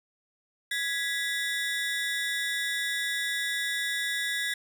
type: ring-modulated tone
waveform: 30% pulse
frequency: 1820 Hz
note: A#6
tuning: 42 cents flat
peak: -22 dBFS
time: 0.71-4.54 s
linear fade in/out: 5 ms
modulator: 152 Hz
effects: none